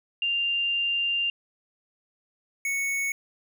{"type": "tone pair in turn", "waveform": ["sine", "square"], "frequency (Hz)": [2791, 2215], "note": ["F7", "C#7"], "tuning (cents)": [-2, -2], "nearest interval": "major third", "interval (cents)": 400, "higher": "first", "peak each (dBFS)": [-23, -26], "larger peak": "first", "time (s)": [[0.22, 1.3], [2.65, 3.12]], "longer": "first", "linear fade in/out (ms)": 2, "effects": []}